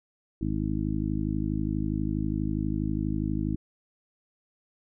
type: harmonic tone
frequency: 52.3 Hz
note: G#1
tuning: 13 cents sharp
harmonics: 1 / 2 / 3 / 4 / 5 / 6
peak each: -33 / -33 / -33 / -33 / -33 / -33 dBFS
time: 0.41-3.56 s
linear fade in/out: 5 ms
effects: none